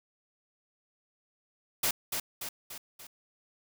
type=noise with echo; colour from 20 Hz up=white; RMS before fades=-28 dBFS; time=1.83-1.91 s; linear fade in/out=5 ms; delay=290 ms; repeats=4; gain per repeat=-5 dB; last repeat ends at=3.07 s; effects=none